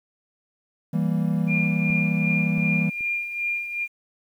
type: chord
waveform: triangle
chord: E diminished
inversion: none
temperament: equal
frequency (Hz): 164.81 / 196 / 233.1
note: E3 / G3 / Bb3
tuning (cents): 0 / 0 / 0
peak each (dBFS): -21 / -23 / -26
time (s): 0.93-2.9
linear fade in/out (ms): 10
type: tone with tremolo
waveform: sine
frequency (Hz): 2404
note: D7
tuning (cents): +40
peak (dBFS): -22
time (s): 1.47-3.88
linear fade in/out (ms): 50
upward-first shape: sine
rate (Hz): 2.6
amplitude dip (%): 60
type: clicks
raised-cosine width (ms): 3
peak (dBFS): -27 / -28 / -33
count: 3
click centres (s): 1.903 / 2.581 / 3.008
effects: 9-bit